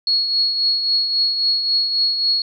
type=tone with tremolo; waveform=sine; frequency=4333 Hz; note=C#8; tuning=40 cents flat; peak=-13 dBFS; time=0.07-2.42 s; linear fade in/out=2 ms; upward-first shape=triangle; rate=3.7 Hz; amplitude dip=55%; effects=none